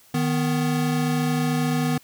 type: tone pair together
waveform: square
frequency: 154.85 / 248.4 Hz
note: D#3 / B3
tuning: -8 / +10 cents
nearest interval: minor sixth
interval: 818 cents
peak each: -24 dBFS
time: 0.14-1.98 s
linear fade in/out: 5 ms
effects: white hiss -54 dBFS RMS until 2.03 s